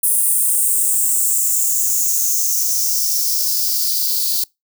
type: noise with high-pass filter sweep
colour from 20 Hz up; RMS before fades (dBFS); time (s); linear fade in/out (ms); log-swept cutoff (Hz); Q
violet; -17; 0.03-4.44; 5; 9700 to 4300; 5.3
effects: noise-tail reverb RT60 0.2 s tail -25 dB re dry